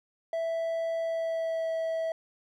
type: tone with pitch glide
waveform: triangle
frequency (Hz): 659.3 to 651.4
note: E5 to E5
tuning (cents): 0 to -21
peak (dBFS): -26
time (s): 0.33-2.12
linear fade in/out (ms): 2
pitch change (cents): -21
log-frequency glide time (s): 1-1.71
effects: none